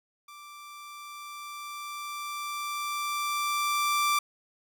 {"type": "tone with level ramp", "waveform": "sawtooth", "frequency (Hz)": 1174.7, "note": "D6", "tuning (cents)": 0, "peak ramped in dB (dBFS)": [-42, -19], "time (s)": [0.28, 4.19], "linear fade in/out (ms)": 5, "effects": []}